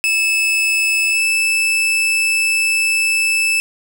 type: tone with pitch glide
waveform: 40% pulse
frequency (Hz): 2612 to 2630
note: E7 to E7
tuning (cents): -17 to -5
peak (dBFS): -13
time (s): 0.04-3.6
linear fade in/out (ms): 0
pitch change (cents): +12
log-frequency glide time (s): 1.02-1.23
effects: none